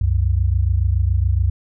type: tone pair together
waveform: sine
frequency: 66.39 / 93.5 Hz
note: C2 / F#2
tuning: +26 / +19 cents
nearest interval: tritone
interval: 593 cents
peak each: -17 dBFS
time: 0.01-1.5 s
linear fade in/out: 5 ms
effects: none